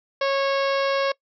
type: harmonic tone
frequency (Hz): 549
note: C#5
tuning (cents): -17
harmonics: 1 / 2 / 3 / 4 / 5 / 6 / 7 / 8 / 9 / 10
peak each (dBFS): -21 / -27 / -31 / -33 / -35 / -37 / -38 / -39 / -40 / -41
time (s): 0.21-1.12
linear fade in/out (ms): 5
effects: noise-tail reverb RT60 0.1 s tail -23 dB re dry